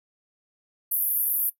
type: band-pass noise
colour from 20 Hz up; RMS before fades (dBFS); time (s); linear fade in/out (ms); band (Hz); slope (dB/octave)
pink; -25; 0.91-1.5; 10; 11000 to 15000; 96
effects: noise-tail reverb RT60 0.1 s tail -18 dB re dry